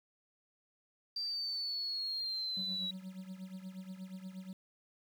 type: linear sweep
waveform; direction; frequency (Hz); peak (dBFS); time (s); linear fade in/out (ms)
sine; down; 4699 to 3880; -35; 1.16-2.91; 5
type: tone with tremolo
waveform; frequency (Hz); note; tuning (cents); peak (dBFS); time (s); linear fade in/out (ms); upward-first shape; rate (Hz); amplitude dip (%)
triangle; 187.5; F#3; +23; -38; 2.57-4.53; 2; triangle; 8.4; 80
effects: 10-bit